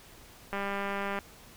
click train, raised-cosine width 0.5 ms, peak -19 dBFS, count 132, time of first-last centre 0.53-1.188 s, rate 199 Hz, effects pink hiss -53 dBFS RMS until 1.56 s

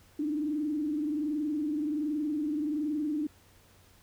sine tone with frequency modulation, 300.4 Hz, D4, 39 cents sharp, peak -28 dBFS, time 0.19-3.27 s, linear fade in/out 5 ms, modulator 21.3 Hz, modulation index 0.71, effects added 92 Hz sine -63 dBFS peak until 4.02 s + pink hiss -61 dBFS RMS until 4.02 s

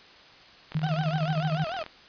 click train, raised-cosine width 0.3 ms, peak -23 dBFS, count 48, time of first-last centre 0.72-1.864 s, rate 41.1 Hz
sine tone with tremolo, 155.56 Hz, D#3, in tune, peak -22 dBFS, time 0.75-1.64 s, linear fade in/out 0 ms, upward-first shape sine, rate 13 Hz, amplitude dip 70%
35% pulse tone with vibrato, 698.5 Hz, F5, in tune, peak -29 dBFS, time 0.83-1.83 s, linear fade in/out 2 ms, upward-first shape triangle, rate 6.8 Hz, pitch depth 230 cents each way
effects white hiss -51 dBFS RMS until 2.08 s + resampled to 11025 Hz

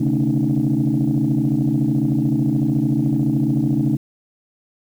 sine tone cluster, 132.1 / 145.8 / 222.2 / 280.7 / 310.4 Hz, C3 / D3 / A3 / C#4 / D#4, +17 / -12 / +17 / +22 / -4 cents, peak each -21 dBFS, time 0-3.97 s, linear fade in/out 10 ms, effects tanh soft clip ceiling -9 dBFS + 8-bit

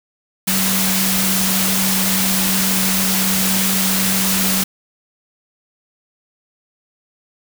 sine tone in noise, 190.4 Hz, F#3, 50 cents sharp, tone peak -20 dBFS, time 0.47-4.64 s, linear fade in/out 10 ms, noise white, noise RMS -18 dBFS, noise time 0.47-4.64 s, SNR -5 dB, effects none

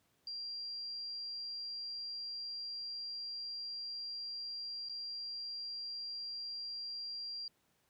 sine tone with dropouts, 4754 Hz, D8, 20 cents sharp, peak -40 dBFS, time 0.27-7.48 s, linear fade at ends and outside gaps 2 ms, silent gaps 4.888-4.895 s, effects pink hiss -75 dBFS RMS until 7.89 s + high-pass 80 Hz 12 dB/octave

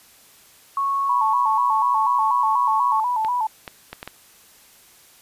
sine tone, 1104 Hz, C#6, 7 cents flat, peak -19 dBFS, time 0.77-3 s, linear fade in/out 2 ms
sine tone with vibrato, 928 Hz, A#5, 8 cents flat, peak -19 dBFS, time 1.09-3.47 s, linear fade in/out 5 ms, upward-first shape square, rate 4.1 Hz, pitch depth 99 cents each way
clicks, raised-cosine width 0.3 ms, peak -16 dBFS, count 5, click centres 3.248 / 3.678 / 3.93 / 4.029 / 4.076 s
effects white hiss -51 dBFS RMS until 5.21 s + resampled to 32000 Hz

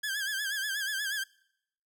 sawtooth tone with vibrato, 1637 Hz, G#6, 25 cents flat, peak -27 dBFS, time 0.03-1.24 s, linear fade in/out 10 ms, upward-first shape sine, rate 8.3 Hz, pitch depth 92 cents each way, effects noise-tail reverb RT60 0.8 s tail -25 dB re dry

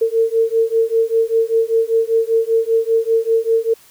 sine beating tone pair, 450.6 / 455.7 Hz, A4 / A#4, +41 / -39 cents, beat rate 5.1 Hz, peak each -16 dBFS, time 0.01-3.74 s, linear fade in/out 10 ms, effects white hiss -48 dBFS RMS until 3.9 s

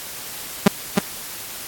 sawtooth tone with echo, 200 Hz, G3, 35 cents sharp, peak -3 dBFS, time 0.66-0.68 s, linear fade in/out 5 ms, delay 310 ms, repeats 1, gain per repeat -4 dB, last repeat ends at 0.99 s, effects white hiss -33 dBFS RMS until 1.67 s + AAC 64 kbps

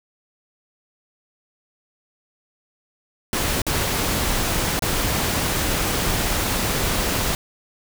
pink noise with dropouts, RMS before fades -22 dBFS, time 3.33-7.35 s, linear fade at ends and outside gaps 1 ms, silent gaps 3.618-3.666 / 4.793-4.822 s, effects none

